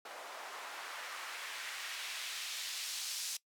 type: noise with band-pass filter sweep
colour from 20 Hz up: white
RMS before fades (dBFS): -43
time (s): 0.05-3.37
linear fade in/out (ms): 5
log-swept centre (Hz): 690 to 5500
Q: 1
effects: noise-tail reverb RT60 0.1 s tail -20 dB re dry + high-pass 400 Hz 12 dB/octave